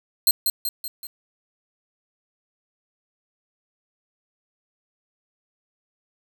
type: tone with echo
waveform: 5% pulse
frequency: 4186 Hz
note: C8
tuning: in tune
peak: -7 dBFS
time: 0.27-0.31 s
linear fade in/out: 2 ms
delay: 190 ms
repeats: 4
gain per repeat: -5 dB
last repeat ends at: 1.07 s
effects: 8-bit